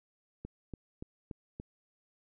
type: click train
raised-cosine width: 3 ms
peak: -28 dBFS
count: 5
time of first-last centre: 0.45-1.599 s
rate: 3.48 Hz
effects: none